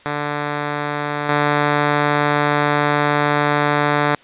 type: tone with level steps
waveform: 5% pulse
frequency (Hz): 146.83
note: D3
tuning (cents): 0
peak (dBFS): -9 / -3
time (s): 0.06-4.15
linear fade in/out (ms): 0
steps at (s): 1.29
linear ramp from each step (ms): 2
effects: white hiss -47 dBFS RMS until 4.23 s + resampled to 8000 Hz